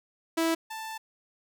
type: tone pair in turn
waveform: sawtooth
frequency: 328 / 883.5 Hz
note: E4 / A5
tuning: -9 / +7 cents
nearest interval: octave + perfect fourth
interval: 1716 cents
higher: second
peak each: -20 / -32 dBFS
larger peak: first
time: 0.37-0.55 / 0.7-0.98 s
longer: second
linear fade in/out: 10 ms
effects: none